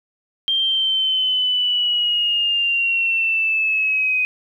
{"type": "linear sweep", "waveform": "sine", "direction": "down", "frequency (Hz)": [3182, 2500], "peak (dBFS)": -16, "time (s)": [0.48, 4.25], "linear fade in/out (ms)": 0, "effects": ["9-bit"]}